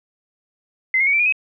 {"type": "tone with pitch steps", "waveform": "sine", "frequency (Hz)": [2059, 2148, 2240, 2337, 2437, 2542], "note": ["C7", "C7", "C#7", "D7", "D#7", "D#7"], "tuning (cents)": [-28, 45, 18, -9, -37, 36], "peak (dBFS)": -14, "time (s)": [0.94, 1.324], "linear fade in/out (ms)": 2, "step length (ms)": 64, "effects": []}